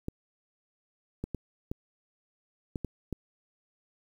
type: clicks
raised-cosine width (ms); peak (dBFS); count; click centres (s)
3; -20; 7; 0.084 / 1.24 / 1.347 / 1.715 / 2.758 / 2.847 / 3.127
effects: 9-bit